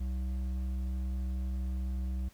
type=tone with hard clipping; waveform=triangle; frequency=64.1 Hz; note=C2; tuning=35 cents flat; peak=-33 dBFS; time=0-2.29 s; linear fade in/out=10 ms; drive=11 dB; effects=pink hiss -62 dBFS RMS until 2.33 s